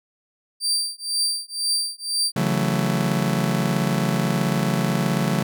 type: tone with tremolo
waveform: 30% pulse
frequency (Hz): 4684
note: D8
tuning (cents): -5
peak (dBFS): -15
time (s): 0.6-2.32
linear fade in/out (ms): 50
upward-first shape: triangle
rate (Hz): 2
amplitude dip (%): 100
type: chord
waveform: 40% pulse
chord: F# minor seventh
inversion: second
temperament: just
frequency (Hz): 138.75 / 166.5 / 185 / 222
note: C#3 / E3 / F#3 / A3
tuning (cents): +2 / +18 / 0 / +16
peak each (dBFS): -24 / -25 / -24 / -25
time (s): 2.36-5.43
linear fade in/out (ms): 5
effects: none